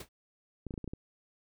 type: noise with exponential decay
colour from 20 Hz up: pink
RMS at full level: -38 dBFS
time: 0-0.09 s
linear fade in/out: 5 ms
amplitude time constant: 19 ms
type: clicks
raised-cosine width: 3 ms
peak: -26 dBFS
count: 7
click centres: 0.667 / 0.708 / 0.74 / 0.778 / 0.843 / 0.877 / 0.935 s
effects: none